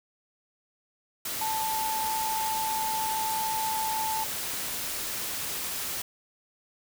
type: tone in noise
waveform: sine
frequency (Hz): 880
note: A5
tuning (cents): 0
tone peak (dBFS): -28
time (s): 1.41-4.24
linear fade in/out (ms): 5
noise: white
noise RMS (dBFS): -33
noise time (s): 1.25-6.02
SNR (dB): +2
effects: none